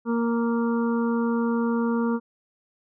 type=harmonic tone; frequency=233.1 Hz; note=A#3; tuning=in tune; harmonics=1 / 2 / 4 / 5 / 6; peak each=-22 / -28 / -34 / -36 / -38 dBFS; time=0.05-2.2 s; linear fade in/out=50 ms; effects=none